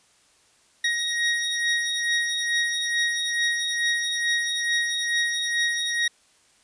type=beating tone pair; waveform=25% pulse; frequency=1881 / 1883.3 Hz; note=A#6 / A#6; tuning=+15 / +17 cents; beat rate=2.3 Hz; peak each=-20 / -25 dBFS; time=0.84-6.08 s; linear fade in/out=5 ms; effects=white hiss -60 dBFS RMS until 6.63 s + resampled to 22050 Hz